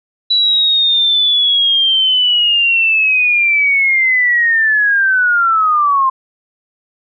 sine linear sweep, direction down, 3951 to 1043 Hz, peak -9 dBFS, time 0.3-6.1 s, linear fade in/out 10 ms, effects none

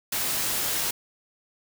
white noise, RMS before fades -27 dBFS, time 0.12-0.91 s, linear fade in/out 5 ms, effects none

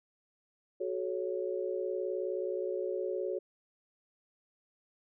sine chord, F# minor, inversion none, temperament equal with one note detuned, 370 / 429.2 / 554.4 Hz, F#4 / A4 / C#5, 0 / -43 / 0 cents, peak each -35 / -37 / -37 dBFS, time 0.8-3.39 s, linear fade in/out 10 ms, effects none

